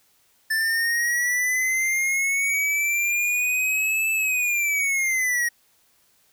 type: linear two-way sweep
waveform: square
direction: up then down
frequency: 1760 to 2636 to 1880 Hz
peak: -21 dBFS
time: 0.5-5.49 s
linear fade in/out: 10 ms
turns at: 4.11 s
effects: white hiss -62 dBFS RMS until 6.32 s